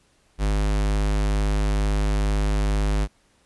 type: tone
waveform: square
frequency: 51.1 Hz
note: G#1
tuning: 27 cents flat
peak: -20 dBFS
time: 0.38-3.08 s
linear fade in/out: 50 ms
effects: pink hiss -62 dBFS RMS until 3.45 s + resampled to 24000 Hz